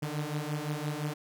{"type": "beating tone pair", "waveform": "sawtooth", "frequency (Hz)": [146.83, 152.63], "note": ["D3", "D#3"], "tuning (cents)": [0, -33], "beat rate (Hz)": 5.8, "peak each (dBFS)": -31, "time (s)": [0.02, 1.14], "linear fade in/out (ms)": 10, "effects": []}